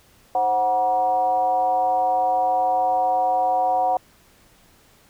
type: tone with frequency modulation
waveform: sine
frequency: 740 Hz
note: F#5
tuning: in tune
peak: -17 dBFS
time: 0.35-3.97 s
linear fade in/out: 2 ms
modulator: 213 Hz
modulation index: 0.67
effects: pink hiss -55 dBFS RMS until 5.09 s